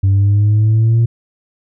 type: exponential sweep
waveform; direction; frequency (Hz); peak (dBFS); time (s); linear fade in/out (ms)
sine; up; 96.3 to 117; -6; 0.03-1.06; 10
effects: tanh soft clip ceiling -7 dBFS